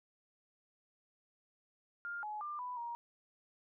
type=tone with pitch steps; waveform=sine; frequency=1405 / 846 / 1193 / 992 / 943 Hz; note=F6 / G#5 / D6 / B5 / A#5; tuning=+10 / +32 / +27 / +7 / +20 cents; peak=-39 dBFS; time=2.05-2.95 s; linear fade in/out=0 ms; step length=180 ms; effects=none